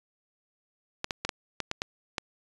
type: clicks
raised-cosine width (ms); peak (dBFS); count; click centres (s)
0.2; -12; 8; 1.044 / 1.108 / 1.25 / 1.292 / 1.603 / 1.714 / 1.819 / 2.182
effects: resampled to 22050 Hz